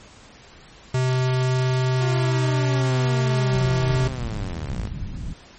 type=tone; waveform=square; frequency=128.6 Hz; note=C3; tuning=30 cents flat; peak=-19 dBFS; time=0.94-4.08 s; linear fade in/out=5 ms
type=linear sweep; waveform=sawtooth; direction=down; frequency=361.6 to 46.91 Hz; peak=-25 dBFS; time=2-4.89 s; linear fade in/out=20 ms
type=low-pass noise; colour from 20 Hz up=pink; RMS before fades=-30 dBFS; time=3.52-5.34 s; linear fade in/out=10 ms; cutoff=210 Hz; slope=24 dB/octave
effects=pink hiss -47 dBFS RMS until 5.58 s + MP3 32 kbps